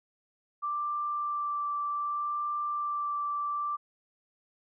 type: tone with vibrato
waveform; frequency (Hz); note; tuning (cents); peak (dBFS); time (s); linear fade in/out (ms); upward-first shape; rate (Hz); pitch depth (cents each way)
sine; 1174.7; D6; 0; -29; 0.62-3.77; 20; sine; 0.65; 10
effects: none